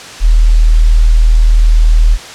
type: tone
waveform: sine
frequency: 39.56 Hz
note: D#1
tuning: 30 cents sharp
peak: -3 dBFS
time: 0.2-2.18 s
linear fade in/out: 50 ms
effects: white hiss -28 dBFS RMS until 2.34 s + low-pass 6000 Hz 12 dB/octave